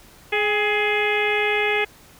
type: harmonic tone with a mistuned harmonic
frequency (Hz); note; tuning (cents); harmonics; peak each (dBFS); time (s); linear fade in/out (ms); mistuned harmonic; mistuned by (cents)
419.8; G#4; +19; 1 / 2 / 3 / 4 / 5 / 6 / 7 / 8; -23 / -27 / -34 / -28 / -24 / -25 / -34 / -34; 0.32-1.85; 10; 2; -45
effects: pink hiss -49 dBFS RMS until 2.19 s